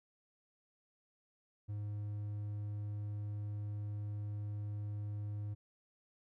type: tone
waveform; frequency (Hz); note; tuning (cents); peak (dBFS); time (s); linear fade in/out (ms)
triangle; 103.83; G#2; 0; -36; 1.68-5.55; 20
effects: none